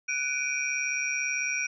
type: tone cluster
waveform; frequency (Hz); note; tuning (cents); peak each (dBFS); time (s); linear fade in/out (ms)
sine; 1489 / 2326 / 2464 / 5700; F#6 / D7 / D#7 / F8; +11 / -17 / -17 / +34; -36 / -31 / -31 / -34; 0.08-1.67; 10
effects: none